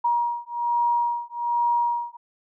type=beating tone pair; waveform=sine; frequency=950 / 951.2 Hz; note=A#5 / A#5; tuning=+33 / +35 cents; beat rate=1.2 Hz; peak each=-24 dBFS; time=0.04-2.17 s; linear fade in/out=10 ms; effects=none